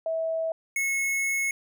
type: tone pair in turn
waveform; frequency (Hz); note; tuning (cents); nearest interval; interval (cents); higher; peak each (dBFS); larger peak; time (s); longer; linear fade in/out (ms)
sine / square; 650 / 2186; E5 / C#7; -24 / -25; octave + major sixth; 2099; second; -25; neither; 0.06-0.52 / 0.76-1.51; second; 2
effects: none